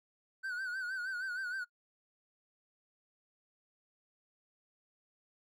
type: tone with vibrato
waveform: triangle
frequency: 1500 Hz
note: F#6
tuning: 23 cents sharp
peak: -34 dBFS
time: 0.43-1.65 s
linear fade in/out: 20 ms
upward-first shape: sine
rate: 6.4 Hz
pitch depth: 81 cents each way
effects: noise-tail reverb RT60 0.1 s tail -22 dB re dry